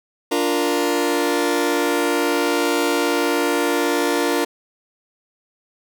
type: chord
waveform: sawtooth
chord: Bb major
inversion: first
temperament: just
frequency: 291.4 / 349.6 / 466.2 Hz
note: D4 / F4 / Bb4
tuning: -13 / +2 / 0 cents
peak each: -18 dBFS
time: 0.31-4.45 s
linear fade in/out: 10 ms
effects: none